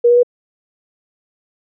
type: tone with pitch steps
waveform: sine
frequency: 477 / 482.5 / 488.1 Hz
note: A#4 / B4 / B4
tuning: +40 / -40 / -20 cents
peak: -7 dBFS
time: 0.04-0.232 s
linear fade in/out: 10 ms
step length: 64 ms
effects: none